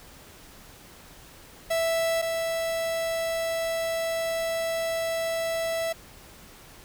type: tone pair in turn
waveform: 45% pulse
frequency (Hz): 659.3 / 659.3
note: E5 / E5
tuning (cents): 0 / 0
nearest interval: unison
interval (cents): 0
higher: neither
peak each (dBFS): -23 / -26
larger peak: first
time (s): 1.7-2.22 / 2.22-5.93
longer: second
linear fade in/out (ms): 10
effects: pink hiss -49 dBFS RMS until 6.84 s